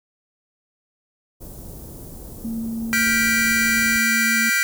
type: band-stop noise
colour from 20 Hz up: pink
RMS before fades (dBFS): -37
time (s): 1.4-3.99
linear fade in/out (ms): 20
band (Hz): 460 to 11000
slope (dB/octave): 12
type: tone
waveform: sine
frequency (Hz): 226.9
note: A#3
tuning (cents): -47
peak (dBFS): -24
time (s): 2.44-4.5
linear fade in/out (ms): 10
type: chord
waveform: 45% pulse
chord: G dominant seventh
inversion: third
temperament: just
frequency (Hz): 1411.2 / 1568 / 1960 / 2352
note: F6 / G6 / B6 / D7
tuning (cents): +18 / 0 / -14 / +2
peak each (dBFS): -26 / -22 / -22 / -23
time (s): 2.93-4.63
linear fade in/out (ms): 0
effects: none